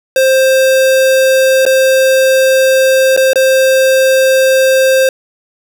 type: tone with dropouts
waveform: square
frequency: 527 Hz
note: C5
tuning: 12 cents sharp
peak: -7 dBFS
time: 0.16-5.09 s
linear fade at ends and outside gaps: 2 ms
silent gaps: 1.653-1.663 / 3.165-3.174 / 3.333-3.357 s
effects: none